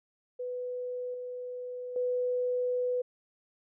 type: tone with level steps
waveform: sine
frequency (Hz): 496.7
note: B4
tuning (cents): +10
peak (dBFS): -33 / -36 / -27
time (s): 0.39-3.02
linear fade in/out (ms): 10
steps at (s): 1.14 / 1.96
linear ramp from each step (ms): 2
effects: none